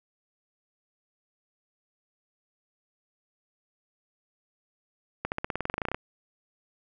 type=accelerating click train; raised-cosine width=0.5 ms; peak=-14 dBFS; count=16; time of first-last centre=5.25-5.945 s; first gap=69 ms; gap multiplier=0.94; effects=none